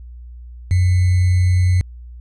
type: tone with sample-and-hold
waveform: sine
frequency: 90.9 Hz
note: F#2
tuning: 30 cents flat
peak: -11 dBFS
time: 0.71-1.81 s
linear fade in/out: 0 ms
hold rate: 2100 Hz
effects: added 60 Hz sine -33 dBFS peak until 2.2 s + resampled to 24000 Hz